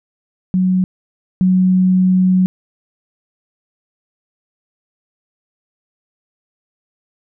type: tone pair in turn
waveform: sine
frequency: 185 / 185 Hz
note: F#3 / F#3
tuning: 0 / 0 cents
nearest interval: unison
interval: 0 cents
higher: neither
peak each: -11 / -9 dBFS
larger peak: second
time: 0.54-0.84 / 1.41-2.46 s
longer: second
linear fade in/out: 0 ms
effects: none